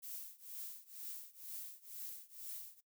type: noise with tremolo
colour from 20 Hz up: violet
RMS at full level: -45 dBFS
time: 0.02-2.81 s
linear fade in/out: 20 ms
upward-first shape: triangle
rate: 2.1 Hz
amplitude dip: 95%
effects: noise-tail reverb RT60 0.1 s tail -18 dB re dry